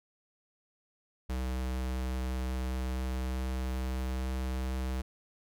square tone with pitch glide, 63.9 to 64.53 Hz, C2 to C2, -40 to -23 cents, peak -32 dBFS, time 1.29-5.02 s, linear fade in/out 10 ms, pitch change +17 cents, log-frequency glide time 2.41-4.82 s, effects none

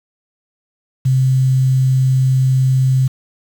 sine tone with quantisation, 130.81 Hz, C3, in tune, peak -10 dBFS, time 1.05-3.08 s, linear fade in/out 10 ms, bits 6, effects none

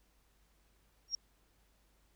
sine tone with exponential growth, 5588 Hz, F8, in tune, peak -28 dBFS, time 1.08-1.15 s, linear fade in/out 2 ms, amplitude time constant 15 ms, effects added 50 Hz sine -70 dBFS peak until 2.15 s + pink hiss -73 dBFS RMS until 2.15 s

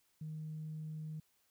sine tone, 155.56 Hz, D#3, in tune, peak -40 dBFS, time 0.21-1.2 s, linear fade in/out 5 ms, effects tanh soft clip ceiling -36 dBFS + white hiss -75 dBFS RMS until 1.5 s

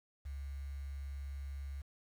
sine tone with quantisation, 69.4 Hz, C#2, 3 cents sharp, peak -40 dBFS, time 0.25-1.82 s, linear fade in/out 10 ms, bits 10, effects none

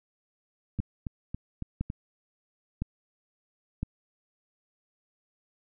two click trains, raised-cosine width 5 ms, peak -21 / -17 dBFS, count 5 / 4, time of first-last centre 0.79-1.901 / 0.8-3.83 s, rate 3.6 / 0.99 Hz, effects none

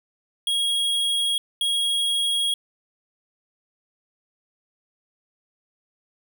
square tone bursts at uneven times, 3296 Hz, G#7, 14 cents flat, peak -21 dBFS, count 2, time 0.47-1.38 / 1.61-2.54 s, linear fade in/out 2 ms, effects none

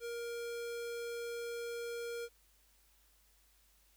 square tone, 470.3 Hz, A#4, 15 cents sharp, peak -40 dBFS, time 0-2.29 s, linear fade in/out 50 ms, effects added 50 Hz sine -70 dBFS peak until 3.96 s + white hiss -70 dBFS RMS until 3.96 s

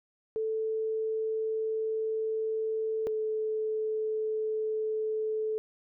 sine tone pair in turn, 440.1 / 434.8 Hz, A4 / A4, 0 / -21 cents, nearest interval unison, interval 21 cents, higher first, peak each -28 dBFS, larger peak neither, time 0.36-3.07 / 3.07-5.58 s, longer first, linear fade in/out 0 ms, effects none

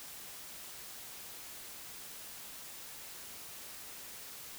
silence, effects white hiss -48 dBFS RMS until 4.58 s

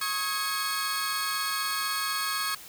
sawtooth tone cluster, 1096 / 1264 / 1656 / 4400 Hz, C#6 / D#6 / G#6 / C#8, -20 / +27 / -5 / -14 cents, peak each -30 dBFS, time 0.01-2.55 s, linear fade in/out 5 ms, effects white hiss -46 dBFS RMS until 2.68 s

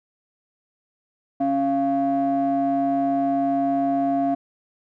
triangle ring-modulated tone, 207.7 Hz, G#3, in tune, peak -13 dBFS, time 1.4-4.35 s, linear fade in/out 10 ms, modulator 484 Hz, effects tanh soft clip ceiling -11 dBFS

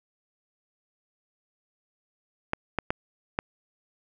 clicks, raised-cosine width 0.5 ms, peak -10 dBFS, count 4, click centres 2.534 / 2.787 / 2.905 / 3.389 s, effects none

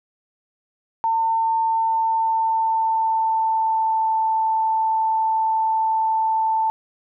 sine tone with pitch glide, 902 to 885.5 Hz, A5 to A5, +43 to +11 cents, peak -17 dBFS, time 1.04-6.7 s, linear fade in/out 0 ms, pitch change -32 cents, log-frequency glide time 1.24-4.14 s, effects none

